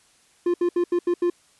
triangle tone bursts at uneven times, 350.1 Hz, F4, 4 cents sharp, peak -16 dBFS, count 6, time 0.46-0.54 / 0.61-0.69 / 0.76-0.84 / 0.92-0.99 / 1.07-1.14 / 1.22-1.3 s, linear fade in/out 5 ms, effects white hiss -59 dBFS RMS until 1.59 s + resampled to 24000 Hz

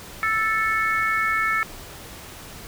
harmonic tone, 440 Hz, A4, in tune, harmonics 3 / 4 / 5, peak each -23 / -24 / -25 dBFS, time 0.23-1.63 s, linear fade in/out 0 ms, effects pink hiss -40 dBFS RMS until 2.67 s

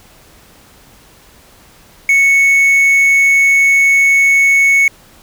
triangle tone with quantisation, 2212 Hz, C#7, 4 cents flat, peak -5 dBFS, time 2.09-4.88 s, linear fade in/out 2 ms, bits 5, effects pink hiss -44 dBFS RMS until 5.22 s

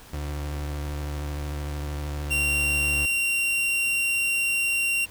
35% pulse tone with vibrato, 73.42 Hz, D2, in tune, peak -27 dBFS, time 0.13-3.06 s, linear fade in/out 5 ms, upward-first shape sine, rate 13 Hz, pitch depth 23 cents each way
45% pulse tone, 2756 Hz, F7, 24 cents flat, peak -22 dBFS, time 2.3-5.06 s, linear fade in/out 20 ms
effects pink hiss -48 dBFS RMS until 5.1 s

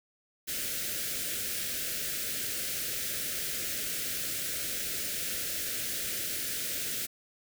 white band-stop noise, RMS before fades -34 dBFS, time 0.47-7.07 s, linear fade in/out 20 ms, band 630 to 1400 Hz, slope 48 dB/octave, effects none

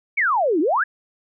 sine exponential two-way sweep, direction down then up, 2360 to 288 to 1774 Hz, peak -16 dBFS, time 0.17-0.84 s, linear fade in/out 10 ms, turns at 0.6 s, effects none

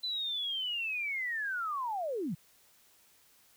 sine linear sweep, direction down, 4044 to 137.9 Hz, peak -32 dBFS, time 0.03-2.35 s, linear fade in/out 10 ms, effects white hiss -64 dBFS RMS until 3.56 s

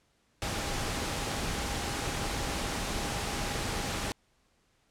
sine tone in noise, 811 Hz, G#5, 41 cents flat, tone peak -44 dBFS, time 0.42-4.12 s, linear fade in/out 0 ms, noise pink, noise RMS -33 dBFS, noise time 0.42-4.12 s, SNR -14 dB, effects pink hiss -70 dBFS RMS until 4.9 s + low-pass 9000 Hz 12 dB/octave

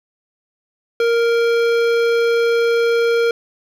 sine tone with hard clipping, 466.2 Hz, A#4, in tune, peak -15 dBFS, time 1-3.31 s, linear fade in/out 2 ms, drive 15 dB, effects none

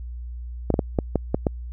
clicks, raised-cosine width 2 ms, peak -6 dBFS, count 7, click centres 0.703 / 0.741 / 0.792 / 0.988 / 1.157 / 1.345 / 1.468 s, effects added 60 Hz sine -31 dBFS peak until 1.72 s

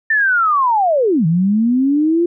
sine linear two-way sweep, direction down then up, 1801 to 155.56 to 350.3 Hz, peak -11 dBFS, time 0.1-2.26 s, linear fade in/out 5 ms, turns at 1.26 s, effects none

